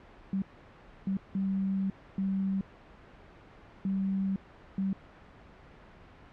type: tone bursts at uneven times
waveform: sine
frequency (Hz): 193.3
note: G3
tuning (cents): -24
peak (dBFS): -27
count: 6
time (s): 0.33-0.42 / 1.07-1.17 / 1.35-1.9 / 2.18-2.61 / 3.85-4.36 / 4.78-4.93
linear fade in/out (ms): 2
effects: pink hiss -53 dBFS RMS until 6.32 s + low-pass 2000 Hz 12 dB/octave